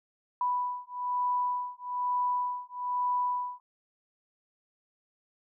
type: beating tone pair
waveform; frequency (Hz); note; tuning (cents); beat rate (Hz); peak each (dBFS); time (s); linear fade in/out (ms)
sine; 987.8 / 988.9; B5 / B5; 0 / +2; 1.1; -31; 0.41-3.6; 2
effects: none